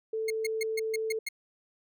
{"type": "tone", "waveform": "sine", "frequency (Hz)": 441.9, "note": "A4", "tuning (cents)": 7, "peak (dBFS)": -29, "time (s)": [0.13, 1.19], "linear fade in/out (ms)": 5}
{"type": "tone bursts", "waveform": "sawtooth", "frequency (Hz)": 2156, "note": "C#7", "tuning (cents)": -49, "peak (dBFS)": -27, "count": 7, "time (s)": [0.28, 1.288], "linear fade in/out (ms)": 5, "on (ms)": 24, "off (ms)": 140}
{"effects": []}